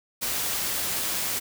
white noise, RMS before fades -28 dBFS, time 0.21-1.4 s, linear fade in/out 20 ms, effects none

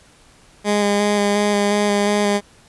15% pulse tone with vibrato, 205.2 Hz, G#3, 21 cents flat, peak -9 dBFS, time 0.64-2.41 s, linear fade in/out 50 ms, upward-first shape square, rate 2.8 Hz, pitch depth 13 cents each way, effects pink hiss -50 dBFS RMS until 2.68 s + resampled to 24000 Hz

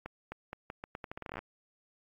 accelerating click train, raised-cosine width 0.5 ms, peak -25 dBFS, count 18, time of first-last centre 0.06-1.39 s, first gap 260 ms, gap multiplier 0.81, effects AAC 64 kbps

